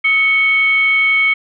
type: tone with frequency modulation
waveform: sine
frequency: 2217 Hz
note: C#7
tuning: in tune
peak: -10 dBFS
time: 0.04-1.34 s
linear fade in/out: 10 ms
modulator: 938 Hz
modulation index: 0.35
effects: none